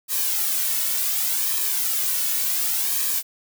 blue noise with flanger, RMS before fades -23 dBFS, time 0.08-3.23 s, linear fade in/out 50 ms, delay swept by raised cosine 1.4 to 2.5 ms, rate 0.68 Hz, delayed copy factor -0.65, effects none

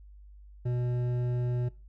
triangle tone with hard clipping, 122.8 Hz, B2, 9 cents flat, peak -29 dBFS, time 0.65-1.69 s, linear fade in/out 10 ms, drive 13 dB, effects noise-tail reverb RT60 0.3 s tail -20 dB re dry + added 50 Hz sine -48 dBFS peak until 1.88 s

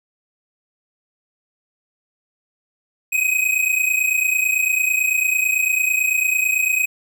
square tone pair together, 2504 / 2533 Hz, D#7 / D#7, +10 / +30 cents, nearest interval unison, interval 20 cents, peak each -20 dBFS, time 3.12-6.86 s, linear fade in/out 10 ms, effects none

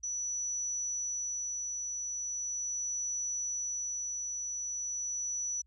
sine tone with tremolo, 5920 Hz, F#8, in tune, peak -32 dBFS, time 0.03-5.62 s, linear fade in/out 10 ms, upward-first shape sine, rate 0.4 Hz, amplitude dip 25%, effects added 60 Hz sine -63 dBFS peak until 5.66 s

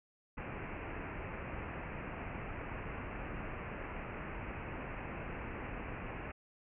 pink low-pass noise, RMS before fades -43 dBFS, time 0.37-6.32 s, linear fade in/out 10 ms, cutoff 2700 Hz, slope 96 dB/octave, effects none

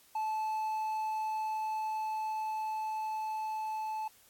triangle tone with level ramp, 870 Hz, A5, 20 cents flat, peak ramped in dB -29 to -32 dBFS, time 0.15-4.08 s, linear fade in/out 5 ms, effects white hiss -62 dBFS RMS until 4.29 s + AAC 64 kbps

